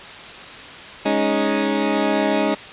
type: chord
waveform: 20% pulse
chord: Ab suspended fourth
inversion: none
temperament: equal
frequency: 207.7 / 277.2 / 311.1 Hz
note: Ab3 / Db4 / Eb4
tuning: 0 / 0 / 0 cents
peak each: -17 dBFS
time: 1.05-2.55 s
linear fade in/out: 10 ms
effects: white hiss -36 dBFS RMS until 2.72 s + resampled to 8000 Hz